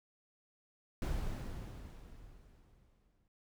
brown noise with exponential decay, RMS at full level -34 dBFS, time 1.02-3.28 s, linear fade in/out 1 ms, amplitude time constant 490 ms, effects none

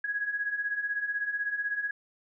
sine beating tone pair, 1651 / 1667 Hz, G#6 / G#6, -11 / +6 cents, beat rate 16 Hz, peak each -35 / -30 dBFS, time 0.04-1.91 s, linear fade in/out 5 ms, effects none

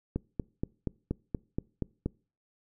click train, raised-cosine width 3 ms, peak -17 dBFS, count 9, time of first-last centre 0.16-2.06 s, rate 4.21 Hz, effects noise-tail reverb RT60 0.4 s tail -25 dB re dry

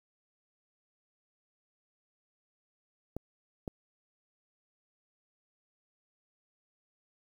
clicks, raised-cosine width 2 ms, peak -23 dBFS, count 2, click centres 3.166 / 3.678 s, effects 9-bit

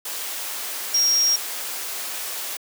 sine tone in noise, 5600 Hz, F8, 4 cents sharp, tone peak -16 dBFS, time 0.94-1.36 s, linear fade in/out 5 ms, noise white, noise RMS -30 dBFS, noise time 0.05-2.57 s, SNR +11 dB, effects high-pass 400 Hz 12 dB/octave

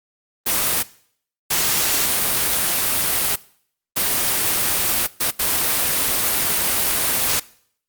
white noise bursts at uneven times, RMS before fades -19 dBFS, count 5, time 0.46-0.83 / 1.5-3.36 / 3.96-5.07 / 5.2-5.31 / 5.39-7.4 s, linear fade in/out 10 ms, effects noise-tail reverb RT60 0.6 s tail -21 dB re dry + Opus 32 kbps

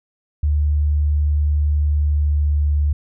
sine tone with pitch glide, 74.1 to 73.5 Hz, D2 to D2, +16 to +2 cents, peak -14 dBFS, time 0.43-2.93 s, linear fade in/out 5 ms, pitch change -14 cents, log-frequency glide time 1.9-2.73 s, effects none

